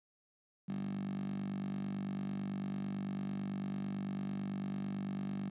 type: tone with high-pass filter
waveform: 10% pulse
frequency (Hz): 49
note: G1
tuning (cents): 0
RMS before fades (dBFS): -39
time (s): 0.68-5.5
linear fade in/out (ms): 10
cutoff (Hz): 180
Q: 8.3
effects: resampled to 8000 Hz